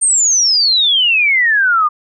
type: exponential sweep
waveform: sine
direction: down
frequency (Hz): 8850 to 1182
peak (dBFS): -9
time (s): 0.01-1.89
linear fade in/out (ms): 20
effects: none